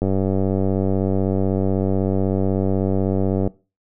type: click train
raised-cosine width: 2 ms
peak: -8 dBFS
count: 333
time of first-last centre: 0.02-3.475 s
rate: 96.1 Hz
effects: noise-tail reverb RT60 0.3 s tail -20 dB re dry